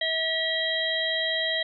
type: harmonic tone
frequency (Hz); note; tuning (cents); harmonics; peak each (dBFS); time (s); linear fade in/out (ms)
645; E5; -38; 1 / 3 / 5 / 6; -31 / -28 / -29 / -31; 0.01-1.63; 5
effects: none